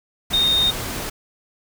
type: tone in noise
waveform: sine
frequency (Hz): 3685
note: A#7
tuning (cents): -21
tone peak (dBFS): -15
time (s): 0.33-0.71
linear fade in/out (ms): 10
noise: pink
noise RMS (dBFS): -28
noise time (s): 0.3-1.1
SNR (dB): +10
effects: none